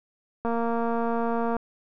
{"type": "click train", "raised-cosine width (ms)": 1, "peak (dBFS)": -15, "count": 260, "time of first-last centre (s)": [0.45, 1.566], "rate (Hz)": 232, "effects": []}